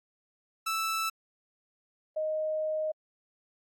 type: tone pair in turn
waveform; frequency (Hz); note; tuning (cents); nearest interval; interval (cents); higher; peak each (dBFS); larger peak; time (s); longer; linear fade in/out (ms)
sawtooth / sine; 1318.5 / 622.2; E6 / D#5; 0 / 0; octave + minor second; 1300; first; -25 / -28; first; 0.66-1.1 / 2.16-2.92; second; 10
effects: AAC 64 kbps